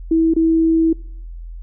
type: tone with dropouts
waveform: sine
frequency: 325.5 Hz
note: E4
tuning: 22 cents flat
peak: -11 dBFS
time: 0.11-0.93 s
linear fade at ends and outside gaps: 5 ms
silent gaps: 0.338-0.363 s
effects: noise-tail reverb RT60 0.7 s tail -25 dB re dry + added 42 Hz sine -29 dBFS peak until 1.62 s